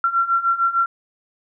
sine beating tone pair, 1361 / 1367.6 Hz, F6 / F6, -45 / -37 cents, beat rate 6.6 Hz, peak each -21 / -18 dBFS, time 0.04-0.86 s, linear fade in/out 2 ms, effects none

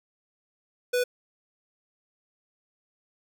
square tone, 493.9 Hz, B4, in tune, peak -23 dBFS, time 0.93-1.04 s, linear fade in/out 10 ms, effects none

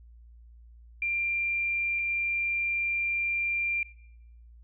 sine tone pair in turn, 2379 / 2379 Hz, D7 / D7, +22 / +22 cents, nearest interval unison, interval 0 cents, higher neither, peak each -26 dBFS, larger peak neither, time 1.02-1.99 / 1.99-3.83 s, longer second, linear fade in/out 2 ms, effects noise-tail reverb RT60 0.8 s tail -20 dB re dry + added 58 Hz sine -49 dBFS peak until 4.63 s

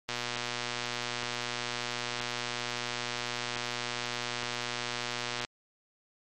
click train, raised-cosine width 0.2 ms, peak -15 dBFS, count 644, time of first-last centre 0.09-5.448 s, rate 120 Hz, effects MP3 64 kbps

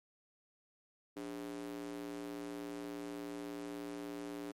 square tone with high-pass filter, 58.27 Hz, A#1, in tune, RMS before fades -44 dBFS, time 1.16-4.52 s, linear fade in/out 10 ms, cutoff 320 Hz, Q 3.6, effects MP3 64 kbps

